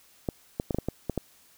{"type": "clicks", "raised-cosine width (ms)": 2, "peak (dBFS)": -14, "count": 8, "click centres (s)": [0.288, 0.599, 0.708, 0.746, 0.786, 0.886, 1.097, 1.177], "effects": ["white hiss -59 dBFS RMS until 1.57 s"]}